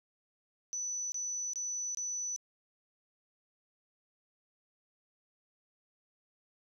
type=tone bursts; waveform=sine; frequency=5970 Hz; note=F#8; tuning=15 cents sharp; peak=-34 dBFS; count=4; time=0.73-2.362 s; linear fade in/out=0 ms; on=390 ms; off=24 ms; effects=none